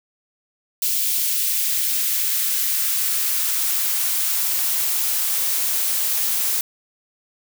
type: noise with high-pass filter sweep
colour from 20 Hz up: blue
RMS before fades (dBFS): -21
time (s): 0.82-6.61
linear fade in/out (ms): 2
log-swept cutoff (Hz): 3000 to 300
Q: 1
effects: none